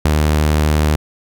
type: tone with ADSR envelope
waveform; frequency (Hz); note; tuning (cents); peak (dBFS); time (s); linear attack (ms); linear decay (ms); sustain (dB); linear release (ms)
sawtooth; 76; D#2; -40; -6; 0.05-0.96; 5; 22; -2; 5
effects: none